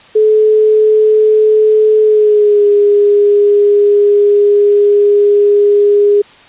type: tone with pitch glide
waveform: sine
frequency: 430.7 to 410.1 Hz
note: A4 to G#4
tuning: -37 to -22 cents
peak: -5 dBFS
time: 0.15-6.22 s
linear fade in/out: 10 ms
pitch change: -85 cents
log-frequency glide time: 2.02-2.67 s
effects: white hiss -40 dBFS RMS until 6.48 s + resampled to 8000 Hz